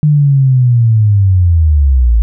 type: linear sweep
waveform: sine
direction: down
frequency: 152.4 to 53.2 Hz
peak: -5 dBFS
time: 0.03-2.22 s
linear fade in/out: 0 ms
effects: none